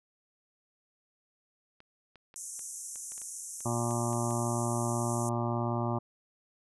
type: clicks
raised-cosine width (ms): 0.3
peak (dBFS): -37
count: 12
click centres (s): 1.804 / 2.157 / 2.341 / 2.593 / 2.958 / 3.12 / 3.179 / 3.217 / 3.606 / 3.909 / 4.131 / 4.308
type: band-pass noise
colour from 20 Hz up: pink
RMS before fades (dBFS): -42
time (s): 2.36-5.29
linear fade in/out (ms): 0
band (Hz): 5900 to 11000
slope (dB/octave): 96
type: harmonic tone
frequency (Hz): 118.3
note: A#2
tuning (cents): +26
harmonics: 1 / 2 / 3 / 5 / 6 / 7 / 8 / 9 / 10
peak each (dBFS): -32 / -35 / -37 / -39 / -40 / -40 / -41 / -42 / -42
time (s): 3.65-5.99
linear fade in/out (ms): 10
effects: none